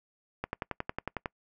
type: click train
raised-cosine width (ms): 0.5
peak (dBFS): -17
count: 10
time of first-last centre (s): 0.44-1.258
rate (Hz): 11
effects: noise-tail reverb RT60 0.1 s tail -26 dB re dry